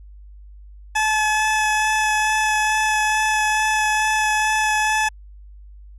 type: tone with vibrato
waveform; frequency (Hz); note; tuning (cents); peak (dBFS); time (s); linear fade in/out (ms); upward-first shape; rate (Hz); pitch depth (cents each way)
20% pulse; 860; A5; -40; -12; 0.95-5.09; 10; sine; 2.3; 10
effects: added 50 Hz sine -39 dBFS peak until 5.98 s + resampled to 24000 Hz